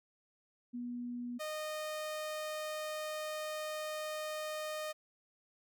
sine / sawtooth tone pair in turn, 242.8 / 615.5 Hz, B3 / D#5, -29 / -19 cents, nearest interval octave + major third, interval 1610 cents, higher second, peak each -38 / -34 dBFS, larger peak second, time 0.73-1.39 / 1.39-4.93 s, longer second, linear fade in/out 20 ms, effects none

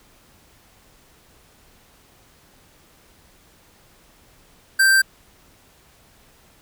square tone, 1568 Hz, G6, in tune, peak -13 dBFS, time 4.79-5.02 s, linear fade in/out 10 ms, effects pink hiss -54 dBFS RMS until 6.61 s

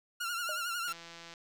sawtooth tone with vibrato, 1396.9 Hz, F6, in tune, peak -30 dBFS, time 0.2-0.93 s, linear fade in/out 10 ms, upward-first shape triangle, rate 11 Hz, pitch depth 78 cents each way
sine tone with exponential decay, 616 Hz, D#5, 17 cents flat, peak -36 dBFS, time 0.49-0.68 s, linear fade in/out 1 ms, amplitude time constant 41 ms
click train, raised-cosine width 0.2 ms, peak -31 dBFS, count 78, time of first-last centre 0.88-1.338 s, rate 168 Hz
effects none

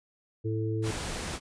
harmonic tone, 110 Hz, A2, in tune, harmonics 1 / 3 / 4, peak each -29 / -34 / -35 dBFS, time 0.44-0.92 s, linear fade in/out 20 ms
pink noise, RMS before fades -35 dBFS, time 0.82-1.4 s, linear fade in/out 50 ms
effects resampled to 22050 Hz

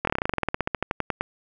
slowing click train, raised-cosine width 0.5 ms, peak -8 dBFS, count 22, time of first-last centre 0.05-1.21 s, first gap 23 ms, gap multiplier 1.08, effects none

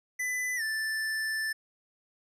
square tone with pitch glide, 2000 to 1761.3 Hz, B6 to A6, +21 to +1 cents, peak -30 dBFS, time 0.19-1.53 s, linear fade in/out 10 ms, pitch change -220 cents, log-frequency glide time 0.56-0.62 s, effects resampled to 32000 Hz

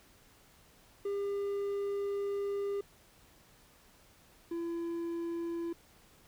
triangle tone pair in turn, 401.4 / 337.5 Hz, G4 / E4, +41 / +41 cents, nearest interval minor third, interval 300 cents, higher first, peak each -30 / -32 dBFS, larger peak first, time 1.05-2.81 / 4.51-5.73 s, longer first, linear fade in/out 5 ms, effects pink hiss -62 dBFS RMS until 6.27 s

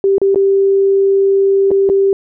sine tone with dropouts, 392 Hz, G4, in tune, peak -8 dBFS, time 0.04-2.13 s, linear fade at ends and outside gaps 1 ms, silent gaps 0.182-0.216 / 0.346-0.358 / 1.707-1.714 / 1.891-1.898 s, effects none

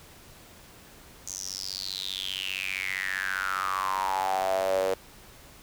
sawtooth tone with high-pass filter sweep, 95.1 Hz, F#2, 48 cents sharp, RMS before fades -30 dBFS, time 1.27-4.94 s, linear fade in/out 5 ms, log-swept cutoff 6500 to 500 Hz, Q 8.9, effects pink hiss -51 dBFS RMS until 5.62 s

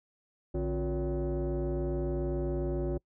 sine tone with frequency modulation, 149.2 Hz, D3, 28 cents sharp, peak -27 dBFS, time 0.54-2.98 s, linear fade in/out 10 ms, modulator 208 Hz, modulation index 1.7, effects noise-tail reverb RT60 0.1 s tail -26 dB re dry + tanh soft clip ceiling -26 dBFS

